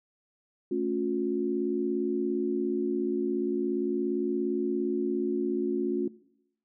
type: chord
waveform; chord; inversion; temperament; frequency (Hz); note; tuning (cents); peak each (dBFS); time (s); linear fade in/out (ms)
sine; A augmented; none; equal with one note detuned; 220 / 277.2 / 357.6; A3 / C#4 / E#4; 0 / 0 / +41; -34 / -31 / -28; 0.71-6.08; 5
effects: noise-tail reverb RT60 0.8 s tail -21 dB re dry